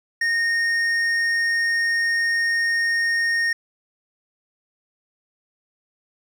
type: tone with hard clipping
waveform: sine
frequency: 1847 Hz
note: A#6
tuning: 16 cents flat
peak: -20 dBFS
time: 0.21-3.53 s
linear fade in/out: 5 ms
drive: 7 dB
effects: none